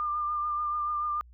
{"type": "tone with vibrato", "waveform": "sine", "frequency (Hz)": 1199, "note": "D6", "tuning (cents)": 36, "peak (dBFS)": -27, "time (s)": [0, 1.21], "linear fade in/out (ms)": 0, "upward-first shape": "triangle", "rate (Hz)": 6.9, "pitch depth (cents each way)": 28, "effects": ["added 60 Hz sine -50 dBFS peak until 1.33 s"]}